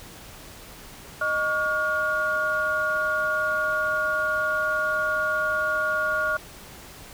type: tone cluster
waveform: sine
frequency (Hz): 618 / 1131 / 1426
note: D#5 / C#6 / F6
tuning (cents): -12 / +34 / +36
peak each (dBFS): -28 / -29 / -23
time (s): 1.21-6.37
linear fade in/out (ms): 5
effects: tanh soft clip ceiling -13 dBFS + pink hiss -44 dBFS RMS until 7.13 s